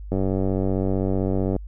click train, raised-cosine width 2 ms, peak -11 dBFS, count 139, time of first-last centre 0.12-1.564 s, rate 95.6 Hz, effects added 50 Hz sine -33 dBFS peak until 1.67 s

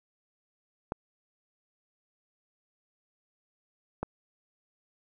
clicks, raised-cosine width 1 ms, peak -17 dBFS, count 2, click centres 0.921 / 4.03 s, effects none

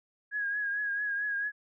sine tone with vibrato, 1653 Hz, G#6, 9 cents flat, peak -29 dBFS, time 0.31-1.52 s, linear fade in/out 50 ms, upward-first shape triangle, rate 4.5 Hz, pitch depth 50 cents each way, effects none

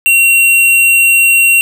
square tone, 2743 Hz, F7, 32 cents flat, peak -6 dBFS, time 0.06-1.61 s, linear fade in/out 0 ms, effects none

